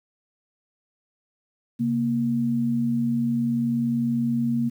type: tone pair together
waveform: sine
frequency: 134.3 / 234.8 Hz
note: C3 / A#3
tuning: +46 / +13 cents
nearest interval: minor seventh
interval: 967 cents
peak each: -29 / -21 dBFS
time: 1.79-4.7 s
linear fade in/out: 20 ms
effects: 9-bit